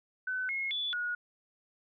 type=tone with pitch steps; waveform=sine; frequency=1511 / 2163 / 3452 / 1450 Hz; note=F#6 / C#7 / A7 / F#6; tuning=+36 / -43 / -34 / -35 cents; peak=-31 dBFS; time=0.27-1.15 s; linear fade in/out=5 ms; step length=220 ms; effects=none